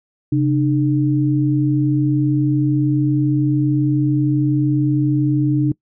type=tone pair together; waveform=sine; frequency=134.3 / 301.5 Hz; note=C3 / D4; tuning=+46 / +46 cents; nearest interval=octave + major second; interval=1400 cents; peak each=-16 dBFS; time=0.32-5.72 s; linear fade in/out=5 ms; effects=noise-tail reverb RT60 0.1 s tail -22 dB re dry